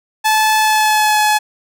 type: tone with pitch glide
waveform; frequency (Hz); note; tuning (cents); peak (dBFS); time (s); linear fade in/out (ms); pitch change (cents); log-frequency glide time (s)
sawtooth; 867 to 850.1; A5 to G#5; -26 to +40; -7; 0.24-1.39; 20; -34; 0.58-1.19
effects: none